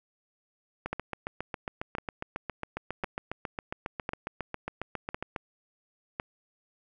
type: two click trains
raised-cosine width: 0.5 ms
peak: -18 / -16 dBFS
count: 34 / 6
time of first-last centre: 0.86-5.362 / 0.93-6.199 s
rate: 7.33 / 0.949 Hz
effects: none